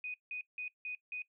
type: tone bursts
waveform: sine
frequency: 2489 Hz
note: D#7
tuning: in tune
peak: -38 dBFS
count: 5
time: 0.04-1.22 s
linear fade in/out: 2 ms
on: 100 ms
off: 170 ms
effects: noise-tail reverb RT60 0.1 s tail -19 dB re dry